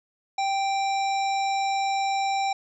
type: harmonic tone with a mistuned harmonic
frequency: 784 Hz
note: G5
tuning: in tune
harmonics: 1 / 3 / 5 / 7 / 9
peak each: -23 / -33 / -37 / -40 / -42 dBFS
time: 0.38-2.53 s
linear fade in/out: 5 ms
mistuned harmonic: 9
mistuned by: +47 cents
effects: none